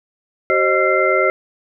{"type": "tone cluster", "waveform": "sine", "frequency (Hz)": [381.6, 531, 620, 1358, 2085], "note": ["G4", "C5", "D#5", "F6", "C7"], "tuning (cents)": [-47, 25, -6, -49, -7], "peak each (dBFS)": -19, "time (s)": [0.5, 1.3], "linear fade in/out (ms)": 0, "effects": []}